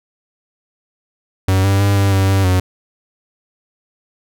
45% pulse tone with pitch steps, 94.8 / 98.1 / 100 / 98.8 / 96.4 / 97.2 / 92 Hz, F#2 / G2 / G2 / G2 / G2 / G2 / F#2, +43 / +2 / +35 / +14 / -28 / -14 / -9 cents, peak -11 dBFS, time 1.48-2.6 s, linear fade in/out 5 ms, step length 160 ms, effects none

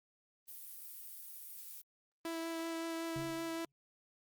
violet noise, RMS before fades -49 dBFS, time 0.47-1.82 s, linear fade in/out 20 ms
sawtooth tone with vibrato, 329.6 Hz, E4, in tune, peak -34 dBFS, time 2.25-3.65 s, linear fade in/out 2 ms, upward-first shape sine, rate 5.3 Hz, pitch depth 10 cents each way
triangle tone with exponential decay, 138.59 Hz, C#3, in tune, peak -38 dBFS, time 3.16-3.72 s, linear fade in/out 0 ms, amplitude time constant 120 ms
effects Opus 32 kbps

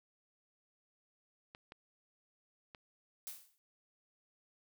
clicks, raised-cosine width 0.3 ms, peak -34 dBFS, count 3, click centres 1.549 / 1.721 / 2.748 s
blue noise with exponential decay, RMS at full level -42 dBFS, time 3.27-3.58 s, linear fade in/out 0 ms, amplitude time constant 67 ms
effects none

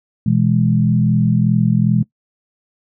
sine chord, E major, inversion second, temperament equal with one note detuned, 122.62 / 164.81 / 207.7 Hz, B2 / E3 / G#3, -12 / 0 / 0 cents, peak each -16 dBFS, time 0.26-2.03 s, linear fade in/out 5 ms, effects noise-tail reverb RT60 0.1 s tail -19 dB re dry

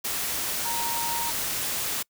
sine tone in noise, 932.3 Hz, A#5, in tune, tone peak -30 dBFS, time 0.65-1.31 s, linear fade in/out 10 ms, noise white, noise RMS -29 dBFS, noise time 0.04-2.03 s, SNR -4 dB, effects noise-tail reverb RT60 0.1 s tail -26 dB re dry

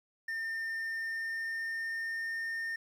triangle tone with pitch glide, 1808 to 1820.6 Hz, A6 to A#6, +47 to -41 cents, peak -32 dBFS, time 0.28-2.76 s, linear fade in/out 5 ms, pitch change +12 cents, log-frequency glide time 0.78-2.26 s, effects 11-bit

